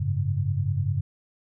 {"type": "chord", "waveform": "sine", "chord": "F# suspended second", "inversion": "none", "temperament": "equal with one note detuned", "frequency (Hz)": [93.79, 103.83, 138.59], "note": ["F#2", "G#2", "C#3"], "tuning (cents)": [24, 0, 0], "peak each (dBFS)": -27, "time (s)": [0, 1.01], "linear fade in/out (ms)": 10, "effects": []}